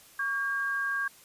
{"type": "tone pair together", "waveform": "sine", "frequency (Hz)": [1128, 1612.8], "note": ["C#6", "G6"], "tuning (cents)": [30, 49], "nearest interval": "tritone", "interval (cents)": 619, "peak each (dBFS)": [-35, -28], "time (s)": [0.19, 1.08], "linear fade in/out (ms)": 5, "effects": ["white hiss -55 dBFS RMS until 1.24 s", "resampled to 32000 Hz"]}